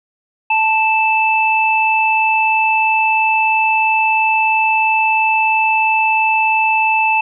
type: tone pair together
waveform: sine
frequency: 880 / 2637 Hz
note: A5 / E7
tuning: 0 / 0 cents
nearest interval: octave + perfect fifth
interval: 1900 cents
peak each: -14 dBFS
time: 0.5-7.21 s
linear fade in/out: 5 ms
effects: none